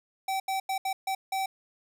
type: tone bursts at uneven times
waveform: square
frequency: 770 Hz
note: G5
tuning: 31 cents flat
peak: -28 dBFS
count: 6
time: 0.28-0.4 / 0.48-0.6 / 0.69-0.78 / 0.85-0.93 / 1.07-1.15 / 1.32-1.46 s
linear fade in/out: 5 ms
effects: none